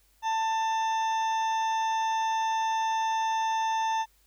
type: harmonic tone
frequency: 890 Hz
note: A5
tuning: 20 cents sharp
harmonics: 1 / 2 / 3 / 4 / 6 / 7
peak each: -25 / -38 / -43 / -41 / -50 / -45 dBFS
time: 0.22-4.06 s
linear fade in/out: 50 ms
effects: added 50 Hz sine -65 dBFS peak until 4.26 s + white hiss -66 dBFS RMS until 4.26 s